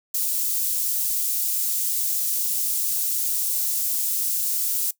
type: high-pass noise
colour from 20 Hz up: white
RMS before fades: -24 dBFS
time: 0.14-4.91 s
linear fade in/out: 5 ms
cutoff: 7700 Hz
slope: 12 dB/octave
effects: noise-tail reverb RT60 0.1 s tail -19 dB re dry